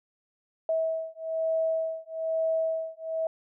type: beating tone pair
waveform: sine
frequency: 646 / 647.1 Hz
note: E5 / E5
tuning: -35 / -32 cents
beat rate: 1.1 Hz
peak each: -29 dBFS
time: 0.69-3.27 s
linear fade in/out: 2 ms
effects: none